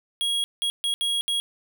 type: tone bursts at uneven times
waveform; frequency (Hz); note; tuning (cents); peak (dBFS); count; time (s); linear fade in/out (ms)
square; 3300; G#7; -12; -23; 5; 0.21-0.44 / 0.62-0.7 / 0.84-0.94 / 1.01-1.21 / 1.28-1.4; 0
effects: none